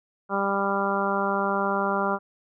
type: harmonic tone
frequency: 197.9 Hz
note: G3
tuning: 17 cents sharp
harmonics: 1 / 2 / 3 / 4 / 5 / 6 / 7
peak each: -30 / -30 / -30 / -30 / -30 / -30 / -30 dBFS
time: 0.29-2.19 s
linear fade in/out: 50 ms
effects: none